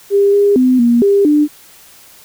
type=tone with pitch steps; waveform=sine; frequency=400.7 / 405.3 / 254.9 / 237.3 / 400.3 / 297.4 Hz; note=G4 / G#4 / C4 / A#3 / G4 / D4; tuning=+38 / -42 / -45 / +31 / +36 / +22 cents; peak=-7 dBFS; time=0.1-1.48 s; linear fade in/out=50 ms; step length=230 ms; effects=white hiss -42 dBFS RMS until 2.24 s